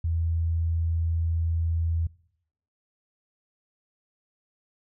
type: tone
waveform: sine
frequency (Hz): 82.7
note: E2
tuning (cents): +6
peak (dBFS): -23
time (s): 0.04-2.07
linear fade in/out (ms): 5
effects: noise-tail reverb RT60 0.7 s tail -22 dB re dry